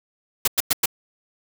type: noise bursts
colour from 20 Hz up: white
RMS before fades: -18 dBFS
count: 4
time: 0.45-0.858 s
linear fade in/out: 5 ms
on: 27 ms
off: 100 ms
effects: none